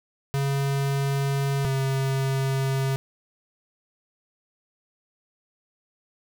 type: tone pair in turn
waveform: square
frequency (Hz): 138.6 / 134.65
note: C#3 / C#3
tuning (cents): 0 / -50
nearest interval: minor second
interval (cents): 50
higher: first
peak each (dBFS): -23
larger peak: neither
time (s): 0.34-1.65 / 1.65-2.96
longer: neither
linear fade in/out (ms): 0
effects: none